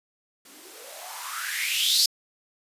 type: noise with band-pass filter sweep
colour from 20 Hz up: violet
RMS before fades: -28 dBFS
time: 0.45-2.06 s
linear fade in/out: 5 ms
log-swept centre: 240 to 4800 Hz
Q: 5.8
effects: resampled to 32000 Hz